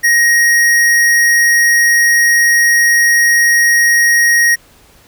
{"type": "tone", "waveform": "square", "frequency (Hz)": 1879, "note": "A#6", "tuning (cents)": 13, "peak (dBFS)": -8, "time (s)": [0.03, 4.56], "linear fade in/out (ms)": 20, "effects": ["pink hiss -46 dBFS RMS until 5.07 s"]}